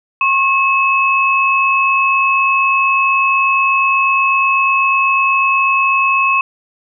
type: tone pair together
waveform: sine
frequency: 1084.2 / 2584 Hz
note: C#6 / E7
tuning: -39 / -35 cents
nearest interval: octave + minor third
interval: 1504 cents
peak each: -13 dBFS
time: 0.21-6.41 s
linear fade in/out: 2 ms
effects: none